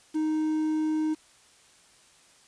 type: tone with quantisation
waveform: triangle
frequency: 311.1 Hz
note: D#4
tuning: in tune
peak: -22 dBFS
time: 0.14-1.15 s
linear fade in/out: 20 ms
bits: 8
effects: white hiss -58 dBFS RMS until 2.47 s + resampled to 22050 Hz